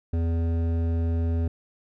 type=tone with hard clipping; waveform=triangle; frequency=83.3 Hz; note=E2; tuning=19 cents sharp; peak=-24 dBFS; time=0.13-1.48 s; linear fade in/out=5 ms; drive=16 dB; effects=none